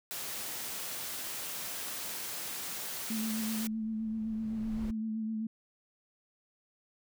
white high-pass noise, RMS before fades -39 dBFS, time 0.11-3.67 s, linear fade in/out 0 ms, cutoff 110 Hz, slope 12 dB/octave
sine tone with vibrato, 220 Hz, A3, in tune, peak -32 dBFS, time 3.1-5.47 s, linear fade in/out 5 ms, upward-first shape sine, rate 7.8 Hz, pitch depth 28 cents each way
brown noise with exponential growth, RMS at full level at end -39 dBFS, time 3.16-4.91 s, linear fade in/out 5 ms, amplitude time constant 380 ms
effects none

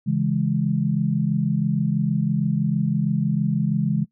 sine chord, C# minor, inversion none, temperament equal, 138.59 / 164.81 / 207.7 Hz, C#3 / E3 / G#3, 0 / 0 / 0 cents, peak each -23 dBFS, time 0.06-4.05 s, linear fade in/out 20 ms, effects noise-tail reverb RT60 0.1 s tail -17 dB re dry

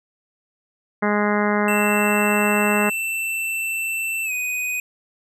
harmonic tone, 207.7 Hz, G#3, in tune, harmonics 1 / 2 / 3 / 4 / 5 / 6 / 7 / 8 / 9 / 10, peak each -21 / -24 / -26 / -27 / -28 / -29 / -29 / -30 / -31 / -31 dBFS, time 1.02-2.9 s, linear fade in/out 10 ms
square tone with pitch glide, 2673 to 2494 Hz, E7 to D#7, +23 to +3 cents, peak -23 dBFS, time 1.68-4.8 s, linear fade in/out 2 ms, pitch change -120 cents, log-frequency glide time 4.24-4.32 s
effects none

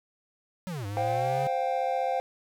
square linear two-way sweep, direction down then up, 193.2 to 98 to 141.6 Hz, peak -33 dBFS, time 0.67-1.47 s, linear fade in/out 0 ms, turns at 0.86 s
triangle chord, C suspended fourth, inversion none, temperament equal with one note detuned, 523.3 / 708.6 / 784 Hz, C5 / F5 / G5, 0 / +25 / 0 cents, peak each -28 dBFS, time 0.97-2.2 s, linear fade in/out 0 ms
effects none

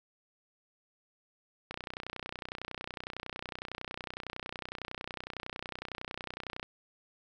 click train, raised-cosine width 0.3 ms, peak -22 dBFS, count 153, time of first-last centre 1.71-6.629 s, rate 30.9 Hz, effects none

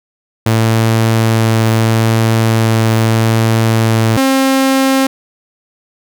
sawtooth tone pair in turn, 112.4 / 267.3 Hz, A2 / C4, +37 / +37 cents, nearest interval octave + minor third, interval 1500 cents, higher second, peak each -5 dBFS, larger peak neither, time 0.46-4.17 / 4.17-5.07 s, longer first, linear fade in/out 5 ms, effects none

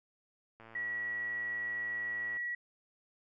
click train, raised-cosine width 0.5 ms, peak -38 dBFS, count 201, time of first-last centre 0.6-2.37 s, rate 113 Hz
sine tone, 1928 Hz, B6, 42 cents flat, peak -34 dBFS, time 0.75-2.55 s, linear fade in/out 5 ms
effects none

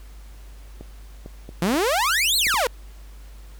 clicks, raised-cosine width 2 ms, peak -24 dBFS, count 6, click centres 0.81 / 1.261 / 1.491 / 1.742 / 2.468 / 2.542 s
sawtooth exponential two-way sweep, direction up then down, 162.9 to 4399 to 446.8 Hz, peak -15 dBFS, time 1.62-2.67 s, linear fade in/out 2 ms, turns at 2.37 s
effects added 50 Hz sine -39 dBFS peak until 3.59 s + pink hiss -53 dBFS RMS until 3.59 s

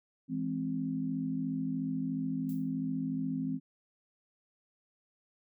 sine chord, E augmented, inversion none, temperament equal, 164.81 / 207.7 / 261.6 Hz, E3 / G#3 / B#3, 0 / 0 / 0 cents, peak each -37 / -39 / -33 dBFS, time 0.28-3.6 s, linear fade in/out 50 ms
violet noise with exponential decay, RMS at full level -50 dBFS, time 2.49-2.73 s, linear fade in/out 2 ms, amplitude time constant 52 ms
effects none

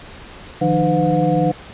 sine tone cluster, 153.9 / 174.7 / 303.7 / 506 / 717 Hz, D#3 / F3 / D#4 / B4 / F5, -19 / +1 / -42 / +42 / +45 cents, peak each -20 dBFS, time 0.61-1.52 s, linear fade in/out 10 ms, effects pink hiss -38 dBFS RMS until 1.73 s + resampled to 8000 Hz

